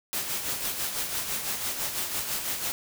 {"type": "noise with tremolo", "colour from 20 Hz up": "white", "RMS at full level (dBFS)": -29, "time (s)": [0.13, 2.72], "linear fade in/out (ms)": 0, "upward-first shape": "sine", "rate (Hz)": 6, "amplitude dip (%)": 50, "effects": []}